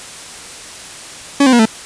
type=tone with pitch steps; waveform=40% pulse; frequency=281.3 / 259.4 / 239.3 / 220.7 Hz; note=C#4 / C4 / A#3 / A3; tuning=+26 / -15 / +46 / +5 cents; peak=-6 dBFS; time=1.4-1.656 s; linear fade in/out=5 ms; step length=64 ms; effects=white hiss -32 dBFS RMS until 1.85 s + resampled to 22050 Hz